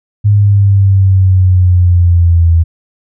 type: exponential sweep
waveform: sine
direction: down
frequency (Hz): 103.83 to 82.41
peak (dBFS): -4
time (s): 0.24-2.64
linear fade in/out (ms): 20
effects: none